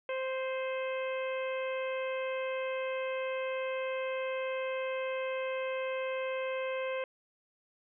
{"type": "harmonic tone with a mistuned harmonic", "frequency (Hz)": 523.3, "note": "C5", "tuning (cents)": 0, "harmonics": [1, 2, 3, 4, 5, 6], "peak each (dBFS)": [-33, -42, -45, -44, -44, -51], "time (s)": [0.09, 7.04], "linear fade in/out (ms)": 2, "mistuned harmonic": 5, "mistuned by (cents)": -18, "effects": []}